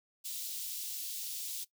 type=high-pass noise; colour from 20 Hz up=white; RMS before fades=-40 dBFS; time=0.24-1.65 s; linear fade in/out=20 ms; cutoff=3200 Hz; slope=24 dB/octave; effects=noise-tail reverb RT60 0.1 s tail -18 dB re dry